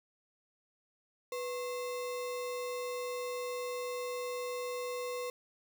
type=tone with sample-and-hold; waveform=sine; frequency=493.9 Hz; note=B4; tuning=in tune; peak=-35 dBFS; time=1.32-5.3 s; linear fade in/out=2 ms; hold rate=1575 Hz; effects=none